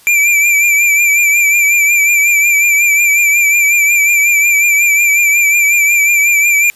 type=tone with vibrato; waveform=square; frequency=2349 Hz; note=D7; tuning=in tune; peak=-8 dBFS; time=0.07-6.7 s; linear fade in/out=0 ms; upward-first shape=triangle; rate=5.5 Hz; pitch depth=55 cents each way; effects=white hiss -44 dBFS RMS until 6.75 s + resampled to 32000 Hz